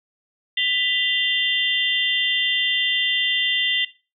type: tone cluster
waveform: sine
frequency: 1990 / 2795 / 3143 / 3537 Hz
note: B6 / F7 / G7 / A7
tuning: +13 / +1 / +4 / +8 cents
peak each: -24 dBFS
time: 0.57-3.85 s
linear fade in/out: 5 ms
effects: noise-tail reverb RT60 0.3 s tail -17 dB re dry